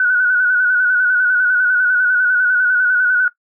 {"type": "tone with vibrato", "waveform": "sine", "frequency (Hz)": 1480, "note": "F#6", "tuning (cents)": 0, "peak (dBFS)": -11, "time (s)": [0, 3.28], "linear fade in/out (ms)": 2, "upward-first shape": "square", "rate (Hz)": 10, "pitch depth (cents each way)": 37, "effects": ["noise-tail reverb RT60 0.1 s tail -18 dB re dry"]}